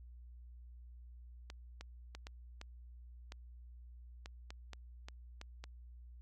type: clicks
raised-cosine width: 0.2 ms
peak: -30 dBFS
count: 12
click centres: 1.501 / 1.81 / 2.15 / 2.269 / 2.614 / 3.321 / 4.259 / 4.505 / 4.733 / 5.085 / 5.414 / 5.64 s
effects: added 60 Hz sine -51 dBFS peak until 6.21 s + MP3 64 kbps